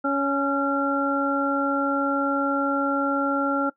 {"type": "harmonic tone with a mistuned harmonic", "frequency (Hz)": 279.1, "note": "C#4", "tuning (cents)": 12, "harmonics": [1, 2, 3, 5], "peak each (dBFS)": [-24, -27, -31, -24], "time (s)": [0.04, 3.7], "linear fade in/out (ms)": 10, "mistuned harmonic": 5, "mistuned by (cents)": -28, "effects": ["noise-tail reverb RT60 0.1 s tail -19 dB re dry"]}